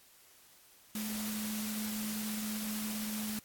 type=tone in noise; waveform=sine; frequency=214.2 Hz; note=A3; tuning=46 cents flat; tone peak=-36 dBFS; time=0.95-3.39 s; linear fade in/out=2 ms; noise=white; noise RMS=-41 dBFS; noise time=0.95-3.39 s; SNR=+2 dB; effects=white hiss -61 dBFS RMS until 3.44 s + AAC 64 kbps